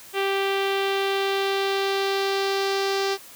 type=tone with low-pass filter sweep; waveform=sawtooth; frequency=392 Hz; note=G4; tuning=in tune; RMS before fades=-24 dBFS; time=0.13-3.18 s; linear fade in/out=50 ms; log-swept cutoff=3000 to 5000 Hz; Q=2.2; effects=white hiss -45 dBFS RMS until 3.35 s + high-pass 80 Hz 12 dB/octave